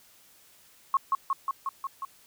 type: tone with echo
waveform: sine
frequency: 1089 Hz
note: C#6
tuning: 31 cents flat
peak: -19 dBFS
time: 0.94-0.97 s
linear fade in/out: 2 ms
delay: 180 ms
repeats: 6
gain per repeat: -2 dB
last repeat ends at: 2.05 s
effects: white hiss -58 dBFS RMS until 2.26 s